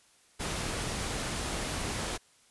pink noise, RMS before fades -34 dBFS, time 0.39-2.18 s, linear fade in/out 20 ms, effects white hiss -63 dBFS RMS until 2.5 s + resampled to 24000 Hz

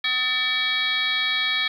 sine tone with frequency modulation, 2800 Hz, F7, 4 cents sharp, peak -20 dBFS, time 0.04-1.68 s, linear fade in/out 5 ms, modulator 512 Hz, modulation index 2.4, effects 9-bit

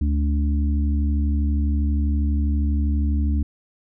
harmonic tone, 72.4 Hz, D2, 24 cents flat, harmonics 1 / 3 / 4, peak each -18 / -28 / -30 dBFS, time 0.01-3.43 s, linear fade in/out 5 ms, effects none

